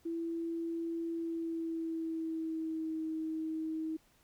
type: tone with pitch glide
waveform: sine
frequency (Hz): 332.9 to 317.7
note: E4 to D#4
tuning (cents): +17 to +36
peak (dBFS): -34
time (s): 0.05-3.97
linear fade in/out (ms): 10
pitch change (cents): -81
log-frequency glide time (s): 1.11-3.02
effects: pink hiss -68 dBFS RMS until 4.23 s